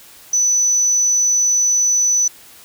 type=tone; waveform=sine; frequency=5980 Hz; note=F#8; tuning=17 cents sharp; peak=-11 dBFS; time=0.33-2.28 s; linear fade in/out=5 ms; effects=tanh soft clip ceiling -9 dBFS + white hiss -43 dBFS RMS until 2.64 s